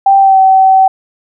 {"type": "tone with pitch glide", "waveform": "sine", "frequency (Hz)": [784, 764.3], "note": ["G5", "G5"], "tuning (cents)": [0, -44], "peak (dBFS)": -3, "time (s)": [0.06, 0.88], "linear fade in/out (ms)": 5, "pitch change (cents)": -44, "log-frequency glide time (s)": [0.19, 0.39], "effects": []}